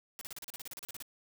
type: noise bursts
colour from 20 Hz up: white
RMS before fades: -44 dBFS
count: 15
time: 0.19-1.024 s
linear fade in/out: 0 ms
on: 22 ms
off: 36 ms
effects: none